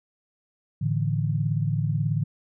sine chord, A suspended fourth, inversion none, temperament just, 110 / 146.67 / 165 Hz, A2 / D3 / E3, 0 / -2 / +2 cents, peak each -26 / -25 / -29 dBFS, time 0.81-2.24 s, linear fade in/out 10 ms, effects none

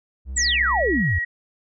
triangle tone, 65.41 Hz, C2, in tune, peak -26 dBFS, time 0.25-1.04 s, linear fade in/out 50 ms
sine exponential sweep, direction down, 8100 to 73.42 Hz, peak -19 dBFS, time 0.36-1.19 s, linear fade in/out 10 ms
sine tone with pitch glide, 1924 to 1905.2 Hz, B6 to A#6, -46 to +37 cents, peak -22 dBFS, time 0.37-1.25 s, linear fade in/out 10 ms, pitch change -17 cents, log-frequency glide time 0.9-1.03 s
effects none

